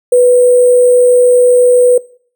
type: tone with sample-and-hold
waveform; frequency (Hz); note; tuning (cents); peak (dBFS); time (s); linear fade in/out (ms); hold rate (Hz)
sine; 493.9; B4; 0; -3; 0.12-1.98; 5; 8820
effects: noise-tail reverb RT60 0.5 s tail -22 dB re dry